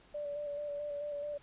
sine tone with vibrato, 583 Hz, D5, 13 cents flat, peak -36 dBFS, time 0.14-1.38 s, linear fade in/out 10 ms, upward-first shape square, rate 4.6 Hz, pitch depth 20 cents each way, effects pink hiss -62 dBFS RMS until 1.42 s + resampled to 8000 Hz

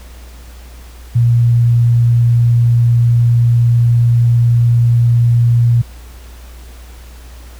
sine tone, 118.6 Hz, A#2, 30 cents sharp, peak -7 dBFS, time 1.15-5.82 s, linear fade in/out 10 ms, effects added 60 Hz sine -32 dBFS peak until 7.59 s + pink hiss -42 dBFS RMS until 7.59 s

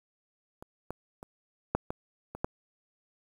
clicks, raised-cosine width 1 ms, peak -30 / -21 / -29 / -11 / -19 / -25 / -14 dBFS, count 7, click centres 0.625 / 0.906 / 1.229 / 1.75 / 1.905 / 2.35 / 2.445 s, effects 8-bit

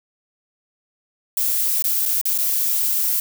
violet noise with dropouts, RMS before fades -20 dBFS, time 1.37-3.2 s, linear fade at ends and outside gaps 2 ms, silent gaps 1.824-1.841 / 2.054-2.059 / 2.214-2.254 / 2.379-2.385 s, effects none

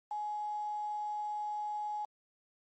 sine tone with quantisation, 840 Hz, G#5, 19 cents sharp, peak -34 dBFS, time 0.11-2.05 s, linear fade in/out 2 ms, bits 9, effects MP3 32 kbps

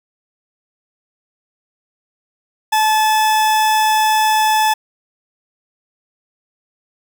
40% pulse tone, 866 Hz, A5, 28 cents flat, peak -11 dBFS, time 2.72-4.74 s, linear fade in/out 10 ms, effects none

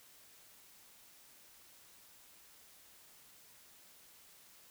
silence, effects white hiss -61 dBFS RMS until 4.7 s

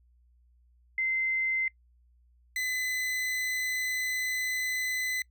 sine / 40% pulse tone pair in turn, 2072 / 2017 Hz, C7 / B6, -17 / +36 cents, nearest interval unison, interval 47 cents, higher first, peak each -26 / -28 dBFS, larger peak first, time 0.98-1.68 / 2.56-5.22 s, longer second, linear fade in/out 2 ms, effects noise-tail reverb RT60 0.1 s tail -24 dB re dry + added 60 Hz sine -60 dBFS peak until 5.3 s

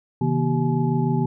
sine tone cluster, 133.7 / 160.4 / 239.4 / 385 / 852 Hz, C3 / E3 / A#3 / G4 / G#5, +38 / -47 / +46 / -31 / +44 cents, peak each -23 / -23 / -24 / -28 / -30 dBFS, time 0.21-1.26 s, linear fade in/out 5 ms, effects none

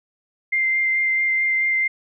sine tone with vibrato, 2093 Hz, C7, in tune, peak -17 dBFS, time 0.52-1.88 s, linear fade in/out 10 ms, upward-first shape sine, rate 4.6 Hz, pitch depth 11 cents each way, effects none

